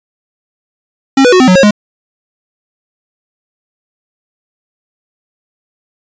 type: tone with pitch steps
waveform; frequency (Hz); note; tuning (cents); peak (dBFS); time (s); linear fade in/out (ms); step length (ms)
square; 269.7 / 492.7 / 367.9 / 256.8 / 183.9 / 544 / 208.5; C#4 / B4 / F#4 / C4 / F#3 / C#5 / G#3; -47 / -4 / -10 / -32 / -10 / -33 / +7; -4; 1.17-1.709; 5; 77
effects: resampled to 16000 Hz